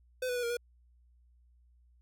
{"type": "tone with pitch steps", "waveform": "square", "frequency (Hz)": [508, 493.2, 488.3, 469.9, 480.5], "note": ["B4", "B4", "B4", "A#4", "B4"], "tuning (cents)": [49, -2, -20, 14, -48], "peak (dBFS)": -32, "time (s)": [0.22, 0.57], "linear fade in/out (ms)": 5, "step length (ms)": 70, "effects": ["added 60 Hz sine -61 dBFS peak until 2.01 s"]}